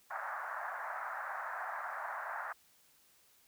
white band-pass noise, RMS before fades -41 dBFS, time 0.1-2.53 s, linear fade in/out 10 ms, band 650 to 1700 Hz, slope 48 dB/octave, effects white hiss -67 dBFS RMS until 3.47 s

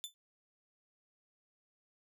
sawtooth tone with exponential decay, 3520 Hz, A7, in tune, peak -33 dBFS, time 0.04-0.14 s, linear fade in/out 0 ms, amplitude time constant 20 ms, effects none

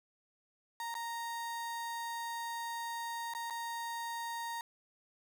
35% pulse tone with dropouts, 930 Hz, A#5, 4 cents flat, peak -36 dBFS, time 0.8-4.61 s, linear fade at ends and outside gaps 1 ms, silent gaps 0.942-0.951 / 3.337-3.349 / 3.5-3.506 s, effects none

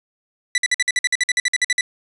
sawtooth tone bursts, 1975.5 Hz, B6, in tune, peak -11 dBFS, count 16, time 0.55-1.81 s, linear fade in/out 2 ms, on 30 ms, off 52 ms, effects resampled to 24000 Hz + 8-bit

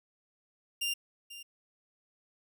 sawtooth tone with echo, 2794 Hz, F7, in tune, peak -27 dBFS, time 0.81-0.94 s, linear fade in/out 10 ms, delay 490 ms, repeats 1, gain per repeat -14 dB, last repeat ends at 1.43 s, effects none

